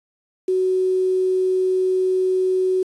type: tone with quantisation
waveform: sine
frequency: 372.7 Hz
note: F#4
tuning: 13 cents sharp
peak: -16 dBFS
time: 0.48-2.83 s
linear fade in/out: 5 ms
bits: 7
effects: resampled to 24000 Hz